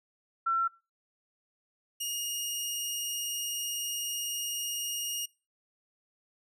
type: tone pair in turn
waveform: sine / 15% pulse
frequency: 1351 / 2854 Hz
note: E6 / F7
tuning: +42 / +37 cents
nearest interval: octave + minor second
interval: 1295 cents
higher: second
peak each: -25 dBFS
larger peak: neither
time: 0.46-0.68 / 2-5.26 s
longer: second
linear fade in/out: 10 ms
effects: noise-tail reverb RT60 0.3 s tail -23 dB re dry